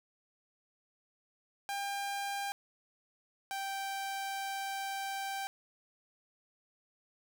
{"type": "tone pair in turn", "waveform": "sawtooth", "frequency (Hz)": [799, 783], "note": ["G5", "G5"], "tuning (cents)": [33, -2], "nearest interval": "unison", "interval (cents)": 35, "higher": "first", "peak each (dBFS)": [-31, -32], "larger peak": "first", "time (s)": [[1.69, 2.52], [3.51, 5.47]], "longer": "second", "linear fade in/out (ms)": 0, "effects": []}